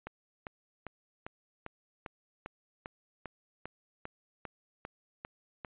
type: click train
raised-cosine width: 0.5 ms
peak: -25 dBFS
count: 15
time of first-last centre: 0.07-5.648 s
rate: 2.51 Hz
effects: resampled to 8000 Hz